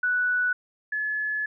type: tone pair in turn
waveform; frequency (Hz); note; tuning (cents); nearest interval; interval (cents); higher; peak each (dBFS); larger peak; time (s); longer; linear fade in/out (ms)
sine; 1480 / 1712.9; F#6 / A6; 0 / -47; minor third; 253; second; -21 / -25; first; 0.03-0.53 / 0.92-1.46; second; 5
effects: none